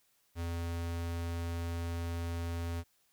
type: tone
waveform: square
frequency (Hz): 84.7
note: E2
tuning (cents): +48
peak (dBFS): -35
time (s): 0.35-2.84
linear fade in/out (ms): 50
effects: white hiss -72 dBFS RMS until 3.12 s